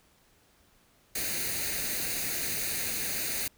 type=noise with comb filter; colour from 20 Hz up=white; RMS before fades=-32 dBFS; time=1.15-3.48 s; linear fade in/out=5 ms; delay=0.46 ms; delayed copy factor=+0.65; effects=pink hiss -64 dBFS RMS until 3.57 s